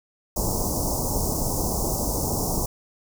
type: band-stop noise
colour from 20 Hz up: pink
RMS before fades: -25 dBFS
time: 0.36-2.66 s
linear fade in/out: 5 ms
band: 1000 to 5300 Hz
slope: 48 dB/octave
effects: none